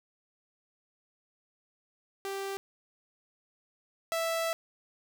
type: tone pair in turn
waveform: sawtooth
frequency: 392 / 659.3 Hz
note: G4 / E5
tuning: 0 / 0 cents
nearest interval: major sixth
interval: 900 cents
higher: second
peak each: -30 / -25 dBFS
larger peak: second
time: 2.25-2.57 / 4.12-4.53 s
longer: second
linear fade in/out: 0 ms
effects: none